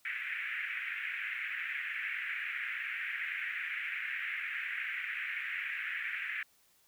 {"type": "band-pass noise", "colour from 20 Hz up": "white", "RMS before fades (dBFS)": -38, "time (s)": [0.05, 6.43], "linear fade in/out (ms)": 2, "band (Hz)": [1600, 2400], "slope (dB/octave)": 48, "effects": ["white hiss -68 dBFS RMS until 6.87 s"]}